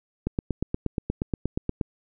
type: click train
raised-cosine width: 3 ms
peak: -12 dBFS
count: 14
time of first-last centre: 0.27-1.812 s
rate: 8.43 Hz
effects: none